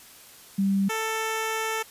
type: tone pair in turn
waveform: sine / 10% pulse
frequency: 196 / 442.8 Hz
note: G3 / A4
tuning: 0 / +11 cents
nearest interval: octave + major second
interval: 1411 cents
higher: second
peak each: -20 / -18 dBFS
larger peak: second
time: 0.58-0.89 / 0.89-1.83 s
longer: second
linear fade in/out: 10 ms
effects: white hiss -49 dBFS RMS until 1.9 s + resampled to 32000 Hz